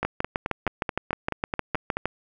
two click trains, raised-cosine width 0.5 ms, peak -9 / -11 dBFS, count 14 / 10, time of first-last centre 0.05-2.056 / 0.03-1.97 s, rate 6.48 / 4.64 Hz, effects none

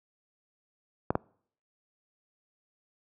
clicks, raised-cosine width 1 ms, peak -11 dBFS, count 2, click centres 1.105 / 1.154 s, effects noise-tail reverb RT60 0.6 s tail -26 dB re dry + high-pass 80 Hz 12 dB/octave

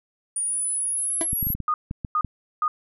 sine exponential sweep, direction up, 9450 to 11650 Hz, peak -23 dBFS, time 0.36-1.54 s, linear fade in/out 5 ms
25% pulse tone with exponential decay, 329.6 Hz, E4, in tune, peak -18 dBFS, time 1.21-1.28 s, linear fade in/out 1 ms, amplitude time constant 15 ms
clicks, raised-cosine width 5 ms, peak -17 dBFS, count 9, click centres 1.331 / 1.428 / 1.469 / 1.503 / 1.55 / 1.603 / 1.911 / 2.048 / 2.247 s
sine tone bursts, 1231 Hz, D#6, 19 cents flat, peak -19 dBFS, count 3, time 1.68-2.68 s, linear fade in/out 2 ms, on 60 ms, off 410 ms
effects none

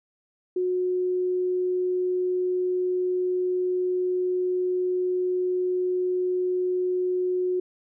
sine tone, 364.4 Hz, F#4, 26 cents flat, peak -22 dBFS, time 0.56-7.6 s, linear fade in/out 5 ms, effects none

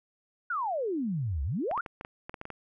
sine exponential two-way sweep, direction down then up, 1506 to 64.3 to 1506 Hz, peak -28 dBFS, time 0.5-1.81 s, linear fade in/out 5 ms, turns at 1.43 s
clicks, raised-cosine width 0.5 ms, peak -24 dBFS, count 10, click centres 1.713 / 1.777 / 1.862 / 2.011 / 2.049 / 2.295 / 2.342 / 2.414 / 2.454 / 2.503 s
effects none

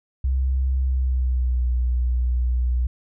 sine tone with pitch glide, 65.41 to 61.38 Hz, C2 to B1, 0 to -10 cents, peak -18 dBFS, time 0.24-2.87 s, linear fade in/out 5 ms, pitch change -110 cents, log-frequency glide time 0.8-1.66 s, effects none

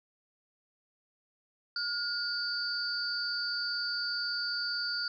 sine tone cluster, 1429 / 4535 / 4857 Hz, F6 / C#8 / D#8, +39 / +39 / -43 cents, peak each -35 / -34 / -38 dBFS, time 1.76-5.08 s, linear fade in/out 2 ms, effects none

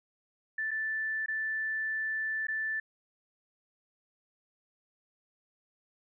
sine tone with dropouts, 1760 Hz, A6, in tune, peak -30 dBFS, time 0.58-2.8 s, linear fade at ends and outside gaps 5 ms, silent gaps 0.709-0.713 / 1.261-1.282 / 2.47-2.483 s, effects none

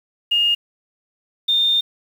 sine tone pair in turn, 2840 / 3627 Hz, F7 / A#7, +28 / -48 cents, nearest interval major third, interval 424 cents, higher second, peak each -14 dBFS, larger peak neither, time 0.31-0.55 / 1.48-1.81 s, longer second, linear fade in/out 10 ms, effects 7-bit

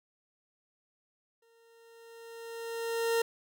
40% pulse tone with exponential growth, 460.3 Hz, A#4, 22 cents flat, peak -24 dBFS, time 1.42-3.22 s, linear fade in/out 5 ms, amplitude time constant 390 ms, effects none

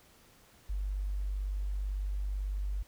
sine tone, 49 Hz, G1, in tune, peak -31 dBFS, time 0.69-2.83 s, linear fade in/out 10 ms, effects pink hiss -61 dBFS RMS until 2.87 s

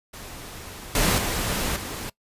pink noise with level steps, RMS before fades -39 / -21 / -26 / -33 dBFS, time 0.13-2.1 s, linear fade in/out 10 ms, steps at 0.95 / 1.18 / 1.76 s, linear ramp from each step 2 ms, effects noise-tail reverb RT60 0.1 s tail -22 dB re dry + resampled to 32000 Hz

